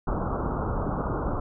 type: low-pass noise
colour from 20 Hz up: pink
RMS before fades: -28 dBFS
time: 0.07-1.4 s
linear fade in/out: 5 ms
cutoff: 1400 Hz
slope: 96 dB/octave
effects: none